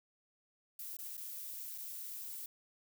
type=noise with dropouts; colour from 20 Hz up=violet; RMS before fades=-45 dBFS; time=0.79-2.46 s; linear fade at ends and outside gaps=2 ms; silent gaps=0.968-0.988 / 1.17-1.177 / 1.779-1.783 s; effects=none